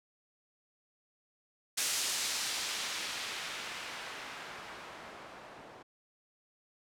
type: noise with low-pass filter sweep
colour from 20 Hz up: blue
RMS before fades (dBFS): -39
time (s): 1.77-5.83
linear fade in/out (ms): 10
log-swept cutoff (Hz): 7600 to 680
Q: 0.71
effects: none